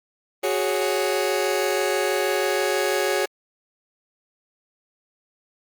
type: chord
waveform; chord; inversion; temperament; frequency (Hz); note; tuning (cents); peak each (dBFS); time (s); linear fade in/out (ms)
sawtooth; F# suspended second; none; just; 370 / 416.2 / 555; F#4 / G#4 / C#5; 0 / +4 / +2; -21; 0.43-3.26; 10
effects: Opus 32 kbps